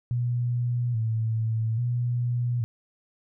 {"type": "tone with vibrato", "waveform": "sine", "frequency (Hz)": 116.54, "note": "A#2", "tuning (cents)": 0, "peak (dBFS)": -23, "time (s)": [0.11, 2.64], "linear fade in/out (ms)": 0, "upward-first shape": "square", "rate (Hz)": 0.6, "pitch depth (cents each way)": 70, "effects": []}